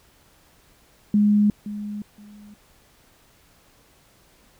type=tone with echo; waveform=sine; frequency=207.7 Hz; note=G#3; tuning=in tune; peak=-14 dBFS; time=1.14-1.5 s; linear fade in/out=2 ms; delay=520 ms; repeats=2; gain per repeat=-14 dB; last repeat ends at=2.54 s; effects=pink hiss -57 dBFS RMS until 4.59 s